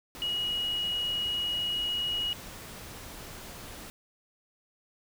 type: tone in noise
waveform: sine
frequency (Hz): 2900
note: F#7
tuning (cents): -35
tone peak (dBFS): -28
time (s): 0.22-2.33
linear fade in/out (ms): 0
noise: pink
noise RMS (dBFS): -44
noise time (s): 0.15-3.9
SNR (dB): +13
effects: none